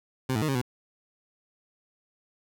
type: tone with pitch steps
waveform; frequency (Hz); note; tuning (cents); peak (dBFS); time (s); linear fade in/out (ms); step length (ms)
20% pulse; 130.1 / 107.9 / 155.1 / 135.4 / 123.9; C3 / A2 / D#3 / C#3 / B2; -9 / -33 / -5 / -40 / +6; -20; 0.29-0.615; 5; 65
effects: none